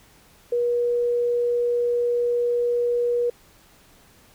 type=tone; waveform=sine; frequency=480.6 Hz; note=B4; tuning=47 cents flat; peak=-19 dBFS; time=0.52-3.3 s; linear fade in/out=5 ms; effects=pink hiss -54 dBFS RMS until 4.34 s